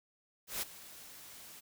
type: noise with ADSR envelope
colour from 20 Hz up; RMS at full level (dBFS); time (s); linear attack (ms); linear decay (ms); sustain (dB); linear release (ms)
white; -35; 0.47-1.61; 150; 18; -17; 24
effects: none